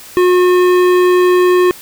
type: tone with hard clipping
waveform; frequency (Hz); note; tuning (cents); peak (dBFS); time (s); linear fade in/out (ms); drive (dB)
sine; 361.1; F#4; -42; -9; 0.17-1.71; 0; 14
effects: white hiss -35 dBFS RMS until 1.81 s